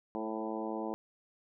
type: harmonic tone with a mistuned harmonic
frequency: 110.1 Hz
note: A2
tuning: 2 cents sharp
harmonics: 2 / 3 / 4 / 5 / 6 / 7 / 8 / 9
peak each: -41 / -39 / -42 / -43 / -45 / -44 / -45 / -47 dBFS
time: 0.15-0.94 s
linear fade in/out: 0 ms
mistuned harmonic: 5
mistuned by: -17 cents
effects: none